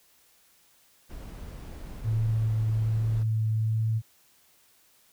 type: noise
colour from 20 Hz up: brown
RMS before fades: -40 dBFS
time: 1.09-3.24 s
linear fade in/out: 20 ms
type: tone with vibrato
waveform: sine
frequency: 110.5 Hz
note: A2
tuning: 8 cents sharp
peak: -23 dBFS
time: 2.03-4.02 s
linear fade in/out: 50 ms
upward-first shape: triangle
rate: 1.2 Hz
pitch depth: 13 cents each way
effects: white hiss -62 dBFS RMS until 5.12 s